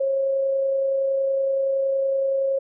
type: tone with amplitude modulation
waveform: sine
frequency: 542 Hz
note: C#5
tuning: 39 cents flat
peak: -18 dBFS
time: 0-2.59 s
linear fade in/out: 10 ms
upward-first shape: sine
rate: 30.7 Hz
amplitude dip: 25%
effects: none